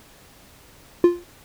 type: tone with exponential decay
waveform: triangle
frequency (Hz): 349.2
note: F4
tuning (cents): 0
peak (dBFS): -5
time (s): 1.04-1.24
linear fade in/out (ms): 2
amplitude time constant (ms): 43
effects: pink hiss -50 dBFS RMS until 1.44 s